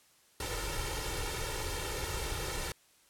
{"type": "noise with comb filter", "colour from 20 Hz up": "pink", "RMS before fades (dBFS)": -36, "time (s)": [0.4, 2.72], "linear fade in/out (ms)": 2, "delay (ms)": 2.2, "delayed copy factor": 0.9, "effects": ["white hiss -65 dBFS RMS until 3.09 s", "low-pass 12000 Hz 12 dB/octave"]}